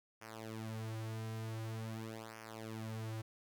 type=tone with flanger; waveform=sawtooth; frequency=111.2 Hz; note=A2; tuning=19 cents sharp; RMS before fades=-44 dBFS; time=0.21-3.22 s; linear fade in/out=10 ms; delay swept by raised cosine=0.25 to 5.55 ms; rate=0.46 Hz; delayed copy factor=-0.95; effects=none